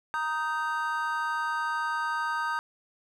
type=chord; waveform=triangle; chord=Eb major; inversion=second; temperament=just; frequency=933.4 / 1244.5 / 1555.6 Hz; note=Bb5 / Eb6 / G6; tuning=+2 / 0 / -14 cents; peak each=-30 dBFS; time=0.14-2.59 s; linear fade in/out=0 ms; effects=none